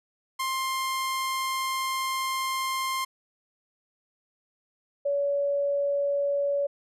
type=tone pair in turn; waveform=sawtooth / sine; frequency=1055 / 566.7 Hz; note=C6 / C#5; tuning=+14 / +38 cents; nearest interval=major seventh; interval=1076 cents; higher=first; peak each=-23 dBFS; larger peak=neither; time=0.39-3.05 / 5.05-6.67 s; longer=first; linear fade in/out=10 ms; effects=resampled to 32000 Hz